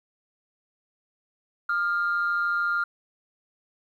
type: tone pair together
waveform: sine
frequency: 1223.5 / 1396.9 Hz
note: D#6 / F6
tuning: -29 / 0 cents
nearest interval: major second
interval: 229 cents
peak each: -29 / -22 dBFS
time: 1.69-2.84 s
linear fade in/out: 5 ms
effects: tanh soft clip ceiling -18 dBFS + 10-bit